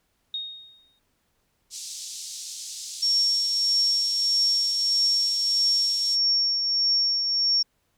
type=tone with exponential decay; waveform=sine; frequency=3723 Hz; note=A#7; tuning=3 cents flat; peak=-26 dBFS; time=0.34-0.99 s; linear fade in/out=2 ms; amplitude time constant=140 ms
type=band-pass noise; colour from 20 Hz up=white; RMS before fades=-37 dBFS; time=1.7-6.18 s; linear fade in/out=50 ms; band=4200 to 7500 Hz; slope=24 dB/octave
type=tone with tremolo; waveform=sine; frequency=5500 Hz; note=F8; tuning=27 cents flat; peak=-18 dBFS; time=3.02-7.63 s; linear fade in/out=10 ms; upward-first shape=triangle; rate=1.6 Hz; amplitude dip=45%
effects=pink hiss -71 dBFS RMS until 7.97 s